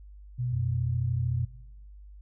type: tone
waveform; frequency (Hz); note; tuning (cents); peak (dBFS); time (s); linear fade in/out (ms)
sine; 123.47; B2; 0; -27; 0.38-1.46; 20
type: tone with vibrato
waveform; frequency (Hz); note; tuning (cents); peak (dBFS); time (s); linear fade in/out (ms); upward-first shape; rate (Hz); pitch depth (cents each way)
sine; 90; F#2; -47; -30; 0.52-1.46; 10; sine; 2.2; 29
effects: noise-tail reverb RT60 0.9 s tail -18 dB re dry + added 50 Hz sine -45 dBFS peak until 2.21 s